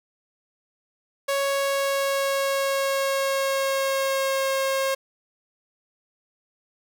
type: tone with pitch glide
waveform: sawtooth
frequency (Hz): 554.4 to 538.6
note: C#5 to C#5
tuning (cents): 0 to -50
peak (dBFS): -18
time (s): 1.28-4.95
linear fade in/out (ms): 10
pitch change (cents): -50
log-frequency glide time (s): 1.4-4.5
effects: none